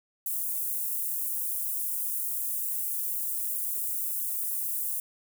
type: high-pass noise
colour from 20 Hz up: white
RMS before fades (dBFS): -31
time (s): 0.26-5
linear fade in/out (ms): 2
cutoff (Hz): 9700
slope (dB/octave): 24
effects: none